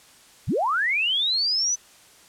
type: linear sweep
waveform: sine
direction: up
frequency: 52.4 to 6100 Hz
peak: -20 dBFS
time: 0.47-1.76 s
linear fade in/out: 20 ms
effects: white hiss -52 dBFS RMS until 2.28 s + low-pass 10000 Hz 12 dB/octave